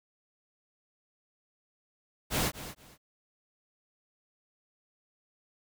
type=noise with echo; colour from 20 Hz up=pink; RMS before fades=-29 dBFS; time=2.3-2.52 s; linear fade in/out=50 ms; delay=230 ms; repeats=2; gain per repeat=-13 dB; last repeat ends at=2.98 s; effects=none